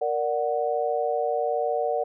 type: chord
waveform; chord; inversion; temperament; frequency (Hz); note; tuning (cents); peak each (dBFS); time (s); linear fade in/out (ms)
sine; Bb augmented; none; equal; 466.2 / 587.3 / 740; Bb4 / D5 / F#5; 0 / 0 / 0; -27; 0.01-2.04; 10
effects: none